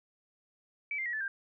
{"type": "tone with pitch steps", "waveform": "sine", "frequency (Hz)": [2300, 2097, 1911.8, 1743.1, 1589.2], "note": ["D7", "C7", "A#6", "A6", "G6"], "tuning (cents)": [-37, 3, 43, -17, 23], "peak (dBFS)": -32, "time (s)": [0.91, 1.28], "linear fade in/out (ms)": 2, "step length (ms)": 74, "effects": []}